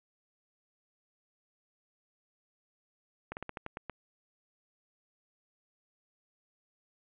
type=slowing click train; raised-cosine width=0.5 ms; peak=-23 dBFS; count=8; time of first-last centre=3.32-3.897 s; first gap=49 ms; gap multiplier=1.17; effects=resampled to 8000 Hz + 9-bit